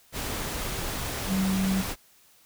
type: tone in noise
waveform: sine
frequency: 191 Hz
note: G3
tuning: 45 cents flat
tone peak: -23 dBFS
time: 1.27-1.84 s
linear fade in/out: 50 ms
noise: pink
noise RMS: -32 dBFS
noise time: 0.12-1.96 s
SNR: +6 dB
effects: white hiss -59 dBFS RMS until 2.45 s